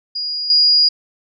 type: tone with level steps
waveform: sine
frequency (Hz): 4874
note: D#8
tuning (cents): -37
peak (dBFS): -20 / -9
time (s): 0.15-0.89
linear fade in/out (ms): 10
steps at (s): 0.5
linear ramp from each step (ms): 2
effects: none